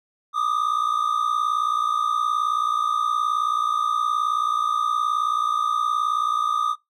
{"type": "tone pair together", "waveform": "triangle", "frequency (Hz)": [1185.6, 1244.5], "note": ["D6", "D#6"], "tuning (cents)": [16, 0], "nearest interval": "minor second", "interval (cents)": 84, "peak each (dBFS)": -21, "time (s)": [0.33, 6.76], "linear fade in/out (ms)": 50, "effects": ["noise-tail reverb RT60 0.2 s tail -25 dB re dry"]}